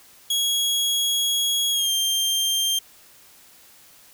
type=tone with pitch glide; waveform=sawtooth; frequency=3320 to 3177 Hz; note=G#7 to G7; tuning=-1 to +23 cents; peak=-17 dBFS; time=0.3-2.79 s; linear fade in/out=5 ms; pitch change=-76 cents; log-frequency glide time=1.71-1.91 s; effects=white hiss -51 dBFS RMS until 4.13 s